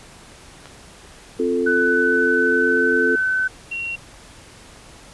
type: clicks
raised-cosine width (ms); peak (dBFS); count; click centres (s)
0.3; -24 / -29; 2; 0.657 / 0.671
type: chord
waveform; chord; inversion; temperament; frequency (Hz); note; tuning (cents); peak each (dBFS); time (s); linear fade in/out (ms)
sine; F major; second; equal; 261.6 / 349.2 / 440; C4 / F4 / A4; 0 / 0 / 0; -23 / -23 / -20; 1.39-3.16; 10
type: tone with pitch glide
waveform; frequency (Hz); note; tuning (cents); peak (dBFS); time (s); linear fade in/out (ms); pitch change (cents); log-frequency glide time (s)
sine; 1497 to 1519.7; F#6 to F#6; +20 to +46; -17; 1.66-3.48; 10; +26; 1.94-2.97
type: tone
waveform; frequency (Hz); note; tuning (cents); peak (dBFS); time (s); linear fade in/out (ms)
sine; 2741; F7; -33; -24; 3.71-3.96; 10
effects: pink hiss -44 dBFS RMS until 5.13 s + resampled to 24000 Hz